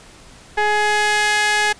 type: ring-modulated tone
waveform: sawtooth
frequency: 420.1 Hz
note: G#4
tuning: 20 cents sharp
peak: -8 dBFS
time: 0.57-1.73 s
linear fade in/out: 10 ms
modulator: 1260 Hz
effects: pink hiss -44 dBFS RMS until 1.79 s + resampled to 22050 Hz